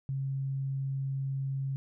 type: tone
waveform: sine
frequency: 135.7 Hz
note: C#3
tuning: 36 cents flat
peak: -30 dBFS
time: 0.09-1.76 s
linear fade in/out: 0 ms
effects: none